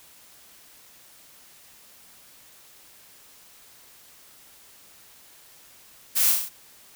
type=noise with echo; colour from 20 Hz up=blue; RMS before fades=-22 dBFS; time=6.15-6.33 s; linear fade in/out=20 ms; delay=33 ms; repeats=5; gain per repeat=-3 dB; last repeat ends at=6.495 s; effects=white hiss -52 dBFS RMS until 6.95 s